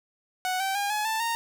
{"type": "tone with pitch steps", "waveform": "sawtooth", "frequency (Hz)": [740, 773.7, 808.8, 845.6, 884.1, 924.3], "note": ["F#5", "G5", "G#5", "G#5", "A5", "A#5"], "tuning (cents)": [0, -23, -46, 31, 8, -15], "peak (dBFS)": -22, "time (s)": [0.45, 1.35], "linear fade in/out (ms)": 0, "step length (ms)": 150, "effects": []}